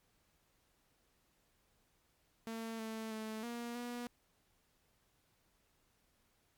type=tone with pitch steps; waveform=sawtooth; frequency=226 / 221.8 / 218.6 / 237 / 241.7 Hz; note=A3 / A3 / A3 / A#3 / B3; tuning=+47 / +14 / -11 / +29 / -37 cents; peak=-37 dBFS; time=2.47-4.07 s; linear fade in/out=0 ms; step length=320 ms; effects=pink hiss -75 dBFS RMS until 6.57 s + MP3 96 kbps